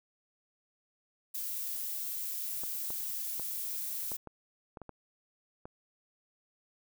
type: noise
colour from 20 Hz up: violet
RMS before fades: -37 dBFS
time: 1.34-4.17 s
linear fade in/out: 10 ms
type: clicks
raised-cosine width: 1 ms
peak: -30 dBFS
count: 9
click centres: 2.636 / 2.904 / 3.397 / 4.118 / 4.273 / 4.772 / 4.817 / 4.893 / 5.655 s
effects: none